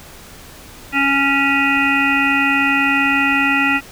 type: harmonic tone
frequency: 277.2 Hz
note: C#4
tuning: in tune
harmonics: 1 / 3 / 5 / 7 / 9 / 10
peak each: -19 / -23 / -20 / -19 / -18 / -24 dBFS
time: 0.92-3.81 s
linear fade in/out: 50 ms
effects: pink hiss -39 dBFS RMS until 3.91 s